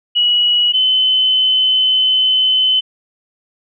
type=tone pair in turn; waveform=sine; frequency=2921 / 3042 Hz; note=F#7 / F#7; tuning=-23 / +47 cents; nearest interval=minor second; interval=70 cents; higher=second; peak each=-10 dBFS; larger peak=neither; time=0.15-0.73 / 0.73-2.81 s; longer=second; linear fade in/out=20 ms; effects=none